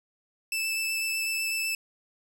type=tone with vibrato; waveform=sawtooth; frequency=2637 Hz; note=E7; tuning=in tune; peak=-24 dBFS; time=0.52-1.75 s; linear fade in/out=2 ms; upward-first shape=sine; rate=8 Hz; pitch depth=10 cents each way; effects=none